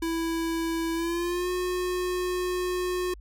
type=tone with pitch glide; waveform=square; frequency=330 to 362 Hz; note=E4 to F#4; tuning=+2 to -38 cents; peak=-27 dBFS; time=0.02-3.14 s; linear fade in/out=5 ms; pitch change=+160 cents; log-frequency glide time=0.94-1.5 s; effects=added 50 Hz sine -43 dBFS peak until 3.2 s